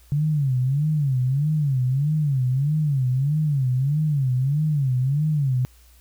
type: tone with vibrato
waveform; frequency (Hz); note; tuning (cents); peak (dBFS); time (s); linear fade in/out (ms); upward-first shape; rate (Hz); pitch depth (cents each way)
sine; 139.8; C#3; +15; -18; 0.12-5.65; 0; sine; 1.6; 180
effects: added 60 Hz sine -50 dBFS peak until 6 s + white hiss -57 dBFS RMS until 6 s